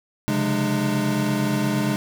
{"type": "tone cluster", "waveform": "square", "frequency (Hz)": [133.3, 142, 177.9, 207.3, 301.8], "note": ["C3", "C#3", "F3", "G#3", "D4"], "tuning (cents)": [33, 42, 32, -3, 47], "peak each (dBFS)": [-27, -33, -33, -24, -27], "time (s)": [0.28, 1.96], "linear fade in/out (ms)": 0, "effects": []}